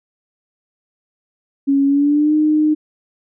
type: tone with pitch glide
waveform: sine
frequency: 277.2 to 305.8 Hz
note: C#4 to D#4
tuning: 0 to -30 cents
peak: -11 dBFS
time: 1.67-2.75 s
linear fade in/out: 20 ms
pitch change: +170 cents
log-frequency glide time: 1.86-2.34 s
effects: none